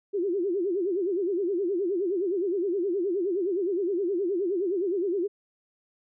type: tone with vibrato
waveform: sine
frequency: 372 Hz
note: F#4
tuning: 9 cents sharp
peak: -24 dBFS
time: 0.13-5.28 s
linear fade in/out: 20 ms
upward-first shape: sine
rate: 9.6 Hz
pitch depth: 180 cents each way
effects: none